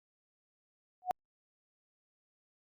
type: tone with exponential growth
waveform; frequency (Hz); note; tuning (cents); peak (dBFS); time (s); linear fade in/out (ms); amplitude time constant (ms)
sine; 732; F#5; -19; -23; 1.02-1.11; 0; 18
effects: Opus 48 kbps